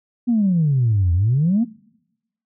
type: exponential two-way sweep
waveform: sine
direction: down then up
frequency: 248.6 to 83.1 to 248.6 Hz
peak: -13 dBFS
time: 0.27-1.65 s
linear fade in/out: 20 ms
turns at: 1.13 s
effects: noise-tail reverb RT60 0.9 s tail -24 dB re dry + tanh soft clip ceiling -10 dBFS